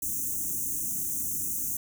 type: band-stop noise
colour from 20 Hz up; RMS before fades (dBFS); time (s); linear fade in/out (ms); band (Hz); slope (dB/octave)
white; -31; 0.02-1.77; 5; 350 to 6000; 96
effects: none